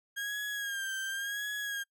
35% pulse tone with vibrato, 1621 Hz, G#6, 42 cents flat, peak -32 dBFS, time 0.16-1.84 s, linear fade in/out 20 ms, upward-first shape sine, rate 0.92 Hz, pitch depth 62 cents each way, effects noise-tail reverb RT60 0.1 s tail -25 dB re dry

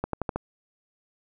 accelerating click train, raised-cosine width 1 ms, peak -13 dBFS, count 5, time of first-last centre 0.04-0.36 s, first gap 93 ms, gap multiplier 0.9, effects none

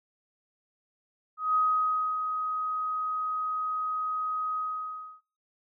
sine tone with ADSR envelope, 1258 Hz, D#6, 19 cents sharp, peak -21 dBFS, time 1.37-5.21 s, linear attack 180 ms, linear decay 620 ms, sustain -7 dB, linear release 640 ms, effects noise-tail reverb RT60 0.6 s tail -23 dB re dry

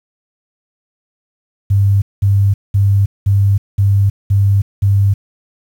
sine tone bursts, 99.5 Hz, G2, 26 cents sharp, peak -8 dBFS, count 7, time 1.7-5.14 s, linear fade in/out 10 ms, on 320 ms, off 200 ms, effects 7-bit

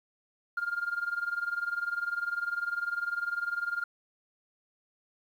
sine tone with tremolo, 1404 Hz, F6, 9 cents sharp, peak -25 dBFS, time 0.57-3.84 s, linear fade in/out 5 ms, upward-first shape sine, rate 20 Hz, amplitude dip 85%, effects tanh soft clip ceiling -24 dBFS + 10-bit

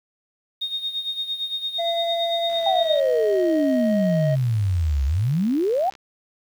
sine tone with tremolo, 3700 Hz, A#7, 14 cents flat, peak -22 dBFS, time 0.61-3 s, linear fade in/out 10 ms, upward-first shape sine, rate 8.8 Hz, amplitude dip 70%
triangle tone with pitch glide, 678 to 629 Hz, E5 to D#5, +49 to +19 cents, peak -20 dBFS, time 1.78-4.36 s, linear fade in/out 20 ms, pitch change -130 cents, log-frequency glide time 2.51-3.06 s
click train, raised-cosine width 0.2 ms, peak -26 dBFS, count 243, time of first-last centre 2.5-5.952 s, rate 70.1 Hz
sine exponential two-way sweep, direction down then up, 800 to 65.4 to 800 Hz, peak -18 dBFS, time 2.66-5.9 s, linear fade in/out 5 ms, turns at 5.05 s
effects 8-bit

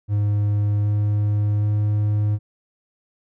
triangle tone with pitch steps, 103.3 / 104.02 / 104.74 Hz, G#2 / G#2 / G#2, -9 / +3 / +15 cents, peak -15 dBFS, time 0.08-2.39 s, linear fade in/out 50 ms, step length 770 ms, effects none

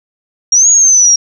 sine exponential two-way sweep, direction up then down, 5588 to 6770 to 5588 Hz, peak -4 dBFS, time 0.52-1.16 s, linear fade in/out 5 ms, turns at 0.69 s, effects none

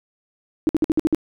sine tone bursts, 315.1 Hz, D#4, 22 cents sharp, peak -13 dBFS, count 7, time 0.67-1.147 s, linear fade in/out 0 ms, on 21 ms, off 55 ms, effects none

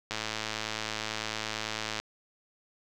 click train, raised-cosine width 0.2 ms, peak -15 dBFS, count 207, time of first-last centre 0.11-2 s, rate 109 Hz, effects none

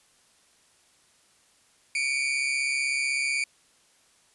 40% pulse tone pair together, 2267 / 2403 Hz, C#7 / D7, +38 / +39 cents, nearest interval minor second, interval 101 cents, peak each -27 dBFS, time 1.95-3.44 s, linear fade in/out 2 ms, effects white hiss -62 dBFS RMS until 4.34 s + resampled to 24000 Hz

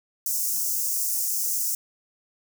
white high-pass noise, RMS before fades -26 dBFS, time 0.26-1.75 s, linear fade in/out 2 ms, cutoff 5500 Hz, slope 48 dB/octave, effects none

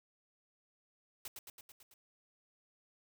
white noise with echo, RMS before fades -45 dBFS, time 1.25-1.28 s, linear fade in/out 2 ms, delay 110 ms, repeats 6, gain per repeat -3 dB, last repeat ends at 1.94 s, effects none

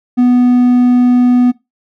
triangle tone, 246.9 Hz, B3, in tune, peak -4 dBFS, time 0.17-1.52 s, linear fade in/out 20 ms, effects noise-tail reverb RT60 0.2 s tail -19 dB re dry

